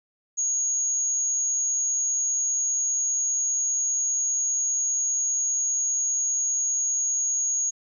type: tone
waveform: sine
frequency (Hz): 6645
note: G#8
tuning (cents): 0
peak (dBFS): -22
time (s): 0.37-7.71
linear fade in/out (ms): 20
effects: none